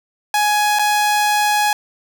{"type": "tone with dropouts", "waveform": "sawtooth", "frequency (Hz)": 836, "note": "G#5", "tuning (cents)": 11, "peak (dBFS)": -10, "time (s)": [0.34, 1.73], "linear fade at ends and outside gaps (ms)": 2, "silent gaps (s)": [0.788, 0.793], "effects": []}